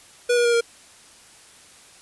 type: tone with pitch steps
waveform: square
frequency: 485.2 / 479.1 / 473 / 467.1 Hz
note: B4 / A#4 / A#4 / A#4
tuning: -31 / +47 / +25 / +3 cents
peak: -17 dBFS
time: 0.29-0.61 s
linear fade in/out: 10 ms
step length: 80 ms
effects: white hiss -49 dBFS RMS until 2.01 s + resampled to 24000 Hz